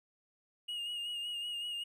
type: tone with vibrato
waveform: triangle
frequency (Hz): 2861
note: F7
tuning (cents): +41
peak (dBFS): -35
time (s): 0.68-1.84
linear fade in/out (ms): 10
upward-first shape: sine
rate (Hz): 5.3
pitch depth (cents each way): 33
effects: none